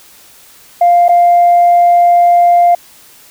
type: tone with dropouts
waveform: sine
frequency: 698.5 Hz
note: F5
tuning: in tune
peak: -3 dBFS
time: 0.81-2.75 s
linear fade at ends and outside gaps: 5 ms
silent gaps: 1.083-1.091 s
effects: tanh soft clip ceiling -1 dBFS + white hiss -41 dBFS RMS until 3.3 s